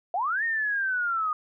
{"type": "linear two-way sweep", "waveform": "sine", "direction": "up then down", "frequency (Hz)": [659.3, 1858, 1222], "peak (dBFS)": -24, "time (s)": [0.14, 1.33], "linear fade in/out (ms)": 2, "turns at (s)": 0.44, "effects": []}